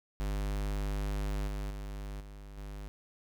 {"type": "tone with level steps", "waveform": "square", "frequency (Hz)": 50.3, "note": "G1", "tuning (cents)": 45, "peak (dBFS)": [-32, -35, -39, -46, -41], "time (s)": [0.2, 2.88], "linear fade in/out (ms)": 0, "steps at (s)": [1.47, 1.7, 2.2, 2.57], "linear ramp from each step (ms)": 10, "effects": []}